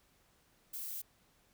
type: noise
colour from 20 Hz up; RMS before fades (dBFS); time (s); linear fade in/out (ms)
violet; -42; 0.73-1.02; 10
effects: pink hiss -70 dBFS RMS until 1.53 s